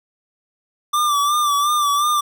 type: tone with vibrato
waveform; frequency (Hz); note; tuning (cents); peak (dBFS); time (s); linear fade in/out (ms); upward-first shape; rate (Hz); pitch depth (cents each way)
square; 1174.7; D6; 0; -16; 0.93-2.21; 10; sine; 2.8; 53
effects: none